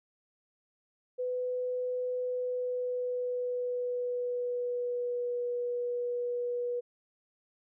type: tone with pitch glide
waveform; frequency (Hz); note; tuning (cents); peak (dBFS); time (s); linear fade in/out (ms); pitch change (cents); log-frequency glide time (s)
sine; 500 to 485.8; B4 to B4; +21 to -29; -30; 1.18-6.81; 20; -50; 2.2-5.43
effects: none